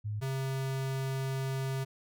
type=tone pair in turn; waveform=sine / square; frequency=105.4 / 133.79 Hz; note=G#2 / C3; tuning=+26 / +39 cents; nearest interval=major third; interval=413 cents; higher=second; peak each=-32 / -32 dBFS; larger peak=neither; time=0.04-0.21 / 0.21-1.85 s; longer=second; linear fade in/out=20 ms; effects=none